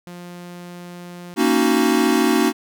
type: tone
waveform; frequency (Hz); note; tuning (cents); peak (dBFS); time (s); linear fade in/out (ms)
sawtooth; 176; F3; +14; -30; 0.07-1.34; 0
type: chord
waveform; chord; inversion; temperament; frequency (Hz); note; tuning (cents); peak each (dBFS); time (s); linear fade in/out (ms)
square; D# minor seventh; second; equal; 233.1 / 277.2 / 311.1 / 370; A#3 / C#4 / D#4 / F#4; 0 / 0 / 0 / 0; -21; 1.36-2.53; 50
effects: none